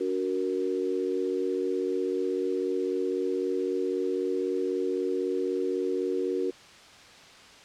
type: chord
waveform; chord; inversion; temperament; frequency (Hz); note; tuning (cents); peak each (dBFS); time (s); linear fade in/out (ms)
sine; D augmented; none; equal with one note detuned; 286.1 / 370 / 466.2; D4 / F#4 / A#4; -45 / 0 / 0; -33 / -28 / -31; 0-6.51; 10
effects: white hiss -50 dBFS RMS until 7.64 s + low-pass 5000 Hz 12 dB/octave